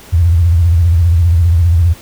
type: tone with vibrato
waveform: sine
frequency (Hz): 84.9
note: F2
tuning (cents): -48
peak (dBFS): -6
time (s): 0.12-1.94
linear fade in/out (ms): 20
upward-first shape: square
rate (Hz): 15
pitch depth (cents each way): 89
effects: pink hiss -37 dBFS RMS until 2.01 s